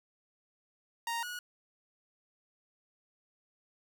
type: tone pair in turn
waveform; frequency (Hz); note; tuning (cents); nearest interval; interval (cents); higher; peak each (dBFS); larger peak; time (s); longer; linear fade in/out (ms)
sawtooth; 931 / 1456.3; A#5 / F#6; -2 / -28; minor sixth; 774; second; -29 / -35; first; 1.07-1.23 / 1.23-1.39; neither; 2
effects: none